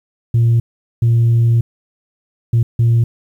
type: tone bursts at uneven times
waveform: sine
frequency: 116.54 Hz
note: A#2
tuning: in tune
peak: -7 dBFS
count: 4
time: 0.34-0.6 / 1.02-1.61 / 2.53-2.63 / 2.79-3.04 s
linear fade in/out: 5 ms
effects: tanh soft clip ceiling -7 dBFS + 8-bit